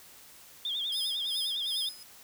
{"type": "tone with vibrato", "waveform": "sine", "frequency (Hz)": 3414, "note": "G#7", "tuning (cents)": 47, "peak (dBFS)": -30, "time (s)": [0.65, 1.89], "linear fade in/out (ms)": 2, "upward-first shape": "sine", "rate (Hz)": 9.9, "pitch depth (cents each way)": 120}
{"type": "tone with tremolo", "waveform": "sawtooth", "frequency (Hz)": 5040, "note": "D#8", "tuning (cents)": 21, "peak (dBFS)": -31, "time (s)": [0.92, 2.03], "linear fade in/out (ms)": 2, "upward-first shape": "sine", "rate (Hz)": 2.6, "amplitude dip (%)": 85}
{"effects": ["white hiss -53 dBFS RMS until 2.23 s"]}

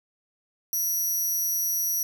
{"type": "tone with amplitude modulation", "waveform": "5% pulse", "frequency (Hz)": 5800, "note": "F#8", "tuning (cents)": -35, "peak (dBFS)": -16, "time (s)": [0.73, 2.03], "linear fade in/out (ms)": 2, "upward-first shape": "sine", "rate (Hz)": 171, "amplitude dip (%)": 55, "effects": []}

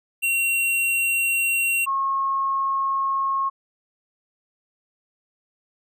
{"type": "tone pair in turn", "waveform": ["square", "sine"], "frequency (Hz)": [2743, 1085.9], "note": ["F7", "C#6"], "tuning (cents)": [-32, -36], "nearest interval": "octave + major third", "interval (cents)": 1604, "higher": "first", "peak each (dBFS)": -20, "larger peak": "neither", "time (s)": [[0.22, 1.86], [1.86, 3.5]], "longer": "neither", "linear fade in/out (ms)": 20, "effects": []}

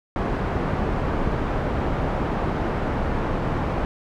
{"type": "low-pass noise", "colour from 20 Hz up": "pink", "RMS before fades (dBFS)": -24, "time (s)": [0.16, 3.85], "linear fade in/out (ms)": 0, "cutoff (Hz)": 1200, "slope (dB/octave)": 12, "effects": []}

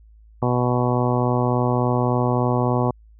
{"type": "harmonic tone", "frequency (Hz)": 123.47, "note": "B2", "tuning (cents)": 0, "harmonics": [1, 2, 3, 4, 5, 6, 7, 8, 9], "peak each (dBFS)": [-21, -24, -26, -27, -28, -29, -29, -30, -31], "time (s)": [0.42, 2.91], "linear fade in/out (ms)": 5, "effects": ["added 54 Hz sine -46 dBFS peak until 3.19 s"]}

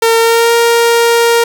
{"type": "tone with pitch glide", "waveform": "sawtooth", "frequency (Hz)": [456.2, 467.1], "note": ["A#4", "A#4"], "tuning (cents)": [-37, 3], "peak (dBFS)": -3, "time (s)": [0.02, 1.44], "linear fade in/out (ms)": 5, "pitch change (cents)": 40, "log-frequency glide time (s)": [0.18, 0.53], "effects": []}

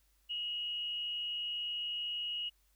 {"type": "tone with frequency modulation", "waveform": "sine", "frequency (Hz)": 2887, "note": "F#7", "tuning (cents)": -43, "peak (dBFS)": -35, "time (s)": [0.29, 2.5], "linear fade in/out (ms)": 20, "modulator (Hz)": 228, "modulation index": 0.24, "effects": ["added 50 Hz sine -70 dBFS peak until 2.75 s", "white hiss -74 dBFS RMS until 2.75 s"]}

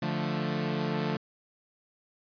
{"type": "chord", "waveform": "sawtooth", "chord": "D minor", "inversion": "none", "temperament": "equal", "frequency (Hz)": [146.83, 174.61, 220], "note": ["D3", "F3", "A3"], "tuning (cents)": [0, 0, 0], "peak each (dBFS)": -29, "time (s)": [0.02, 1.17], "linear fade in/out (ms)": 5, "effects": ["resampled to 11025 Hz"]}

